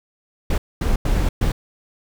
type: noise bursts at uneven times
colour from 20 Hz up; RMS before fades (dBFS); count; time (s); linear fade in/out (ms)
brown; -18; 4; 0.5-0.58 / 0.81-0.96 / 1.05-1.29 / 1.41-1.52; 5
effects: none